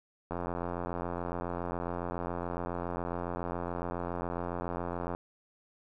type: click train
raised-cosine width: 1 ms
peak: -21 dBFS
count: 423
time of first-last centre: 0.31-5.149 s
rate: 87.2 Hz
effects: none